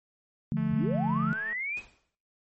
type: chord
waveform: sine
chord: D minor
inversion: none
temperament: equal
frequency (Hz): 146.83 / 174.61 / 220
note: D3 / F3 / A3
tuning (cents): 0 / 0 / 0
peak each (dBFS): -30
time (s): 0.52-1.33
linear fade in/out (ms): 0
type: click train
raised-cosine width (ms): 0.5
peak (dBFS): -32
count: 210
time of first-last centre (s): 0.57-1.529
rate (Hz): 218
type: linear sweep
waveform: sine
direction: up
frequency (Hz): 34.68 to 2581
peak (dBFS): -30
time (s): 0.7-1.82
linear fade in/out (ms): 50
type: noise with exponential decay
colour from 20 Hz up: pink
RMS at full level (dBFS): -47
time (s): 1.77-2.15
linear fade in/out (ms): 0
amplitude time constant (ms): 82
effects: noise-tail reverb RT60 0.5 s tail -20 dB re dry + MP3 32 kbps